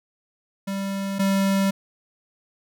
square tone pair in turn, 196 / 195.22 Hz, G3 / G3, 0 / -7 cents, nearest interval unison, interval 7 cents, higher first, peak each -26 / -19 dBFS, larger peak second, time 0.67-1.19 / 1.19-1.71 s, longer neither, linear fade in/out 10 ms, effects none

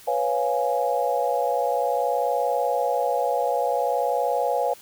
sine chord, C# dominant seventh, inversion third, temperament equal, 493.9 / 554.4 / 698.5 / 830.6 Hz, B4 / C#5 / E#5 / G#5, 0 / 0 / 0 / 0 cents, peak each -26 dBFS, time 0.07-4.74 s, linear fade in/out 10 ms, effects white hiss -48 dBFS RMS until 4.81 s

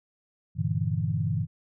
sine chord, E half-diminished seventh, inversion first, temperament equal, 98 / 116.54 / 146.83 / 164.81 Hz, G2 / Bb2 / D3 / E3, 0 / 0 / 0 / 0 cents, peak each -30 dBFS, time 0.55-1.47 s, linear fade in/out 50 ms, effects none

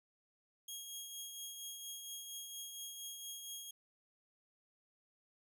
15% pulse tone with tremolo, 3272 Hz, G#7, 26 cents flat, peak -36 dBFS, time 0.68-3.71 s, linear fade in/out 5 ms, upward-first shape triangle, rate 4.3 Hz, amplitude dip 45%, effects none

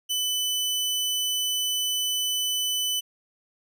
sawtooth tone, 3000 Hz, F#7, 23 cents sharp, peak -21 dBFS, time 0.09-3.01 s, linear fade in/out 20 ms, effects none

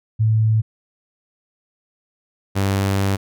sine / sawtooth tone pair in turn, 110 / 98 Hz, A2 / G2, 0 / 0 cents, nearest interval major second, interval 200 cents, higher first, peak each -13 dBFS, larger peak neither, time 0.19-0.62 / 2.55-3.17 s, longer second, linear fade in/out 20 ms, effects none

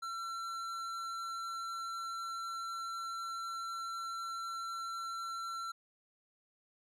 triangle tone with tanh clipping, 1352 Hz, E6, 43 cents sharp, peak -40 dBFS, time 0.02-5.72 s, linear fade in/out 10 ms, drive 17 dB, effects none

